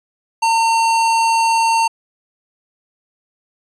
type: tone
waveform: square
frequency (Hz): 909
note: A#5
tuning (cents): -44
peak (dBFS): -13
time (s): 0.42-1.88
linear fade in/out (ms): 10
effects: resampled to 22050 Hz